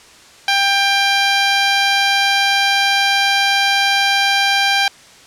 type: tone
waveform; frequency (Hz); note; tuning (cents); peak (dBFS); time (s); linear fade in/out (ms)
10% pulse; 793; G5; +20; -4; 0.48-4.88; 2
effects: white hiss -43 dBFS RMS until 5.26 s + low-pass 7000 Hz 12 dB/octave